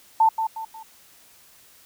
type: tone with echo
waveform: sine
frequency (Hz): 890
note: A5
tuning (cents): +20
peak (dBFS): -13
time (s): 0.2-0.29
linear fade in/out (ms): 5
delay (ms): 180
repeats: 3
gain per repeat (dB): -8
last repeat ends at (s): 0.83
effects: white hiss -53 dBFS RMS until 1.85 s